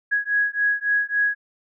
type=beating tone pair; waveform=sine; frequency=1661.2 / 1664.8 Hz; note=G#6 / G#6; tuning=0 / +4 cents; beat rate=3.6 Hz; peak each=-22 dBFS; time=0.11-1.35 s; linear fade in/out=20 ms; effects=none